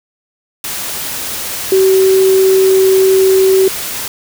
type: tone in noise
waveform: sine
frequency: 381.1 Hz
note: G4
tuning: 49 cents flat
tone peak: -6 dBFS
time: 1.72-3.68 s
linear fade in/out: 2 ms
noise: white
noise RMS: -21 dBFS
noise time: 0.64-4.08 s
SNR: +12 dB
effects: none